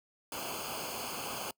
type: noise with comb filter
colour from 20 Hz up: pink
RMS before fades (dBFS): -39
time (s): 0.32-1.51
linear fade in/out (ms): 2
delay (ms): 0.53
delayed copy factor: -0.85
effects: noise-tail reverb RT60 0.1 s tail -24 dB re dry + high-pass 80 Hz 12 dB/octave